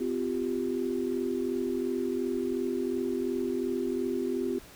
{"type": "chord", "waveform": "sine", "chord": "C suspended fourth", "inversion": "none", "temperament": "equal with one note detuned", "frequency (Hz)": [255.8, 349.2, 392], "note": ["C4", "F4", "G4"], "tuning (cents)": [-39, 0, 0], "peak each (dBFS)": -32, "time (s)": [0, 4.59], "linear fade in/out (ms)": 10, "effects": ["pink hiss -51 dBFS RMS until 4.75 s"]}